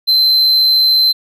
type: tone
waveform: triangle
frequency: 4087 Hz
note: C8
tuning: 41 cents flat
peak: -7 dBFS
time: 0.07-1.13 s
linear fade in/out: 20 ms
effects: none